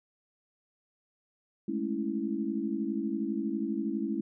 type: chord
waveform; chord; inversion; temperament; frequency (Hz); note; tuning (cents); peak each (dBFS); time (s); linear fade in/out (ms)
sine; A major seventh; third; equal; 207.7 / 220 / 277.2 / 329.6; G#3 / A3 / C#4 / E4; 0 / 0 / 0 / 0; -35 / -35 / -35 / -34; 1.68-4.21; 5
effects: none